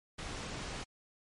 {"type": "noise", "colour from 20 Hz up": "pink", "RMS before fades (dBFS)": -41, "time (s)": [0.18, 0.84], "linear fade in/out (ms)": 10, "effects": ["low-pass 7000 Hz 12 dB/octave", "MP3 48 kbps"]}